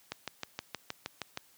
click train, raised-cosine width 0.2 ms, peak -18 dBFS, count 9, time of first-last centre 0.12-1.374 s, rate 6.38 Hz, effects white hiss -63 dBFS RMS until 1.57 s + high-pass 80 Hz 12 dB/octave

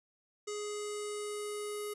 square tone with low-pass filter sweep, 416.7 Hz, G#4, 6 cents sharp, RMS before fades -39 dBFS, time 0.47-1.94 s, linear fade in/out 10 ms, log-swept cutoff 7300 to 11000 Hz, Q 4.3, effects none

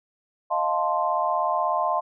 sine chord, F dominant seventh, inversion third, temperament equal, 622.3 / 698.5 / 880 / 1046.5 Hz, Eb5 / F5 / A5 / C6, 0 / 0 / 0 / 0 cents, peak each -28 / -26 / -28 / -25 dBFS, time 0.5-2.01 s, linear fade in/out 20 ms, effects none

